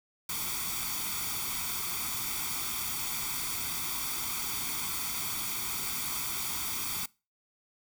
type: noise with comb filter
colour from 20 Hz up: white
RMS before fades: -34 dBFS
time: 0.29-7.06 s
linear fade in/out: 5 ms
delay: 0.87 ms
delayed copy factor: +0.75
effects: noise-tail reverb RT60 0.3 s tail -23 dB re dry